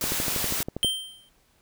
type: noise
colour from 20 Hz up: white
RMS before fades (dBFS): -28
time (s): 0.01-0.63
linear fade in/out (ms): 2
type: click train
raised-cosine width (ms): 2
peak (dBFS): -17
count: 11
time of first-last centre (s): 0.04-0.846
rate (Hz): 12.4
type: tone with exponential decay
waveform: square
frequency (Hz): 3136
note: G7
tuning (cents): 0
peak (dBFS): -19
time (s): 0.83-1.29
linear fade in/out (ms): 0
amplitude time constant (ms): 99
effects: pink hiss -64 dBFS RMS until 1.61 s